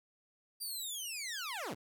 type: linear sweep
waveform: 15% pulse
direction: down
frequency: 4782 to 69.3 Hz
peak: -32 dBFS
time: 0.6-1.75 s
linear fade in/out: 20 ms
effects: 12-bit